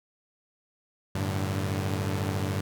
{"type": "chord", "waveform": "sawtooth", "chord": "G suspended second", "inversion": "none", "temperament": "equal with one note detuned", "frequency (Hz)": [95.98, 110, 146.83], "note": ["G2", "A2", "D3"], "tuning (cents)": [-36, 0, 0], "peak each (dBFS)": [-25, -30, -30], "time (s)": [1.15, 2.61], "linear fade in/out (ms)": 5, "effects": []}